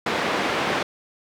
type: band-pass noise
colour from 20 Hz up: pink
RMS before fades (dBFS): -24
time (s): 0.06-0.83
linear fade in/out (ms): 5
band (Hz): 290 to 2900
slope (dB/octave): 12
effects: none